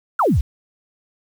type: exponential sweep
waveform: sine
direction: down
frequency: 1506 to 51.91 Hz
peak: -13 dBFS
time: 0.19-0.41 s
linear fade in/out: 5 ms
effects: 7-bit